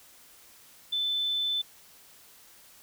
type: tone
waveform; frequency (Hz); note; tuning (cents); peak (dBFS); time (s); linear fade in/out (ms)
sine; 3520; A7; 0; -26; 0.92-1.62; 10
effects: white hiss -55 dBFS RMS until 2.82 s